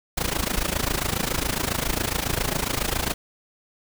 pink noise with amplitude modulation, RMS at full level -22 dBFS, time 0.17-3.14 s, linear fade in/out 10 ms, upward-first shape sine, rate 27.3 Hz, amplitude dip 85%, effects none

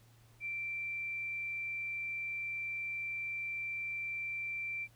sine tone, 2349 Hz, D7, in tune, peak -36 dBFS, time 0.4-4.88 s, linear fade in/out 50 ms, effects added 115 Hz sine -61 dBFS peak until 4.95 s + pink hiss -67 dBFS RMS until 4.95 s

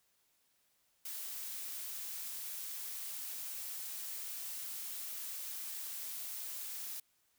blue noise, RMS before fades -43 dBFS, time 1.05-7 s, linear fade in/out 5 ms, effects white hiss -75 dBFS RMS until 7.38 s

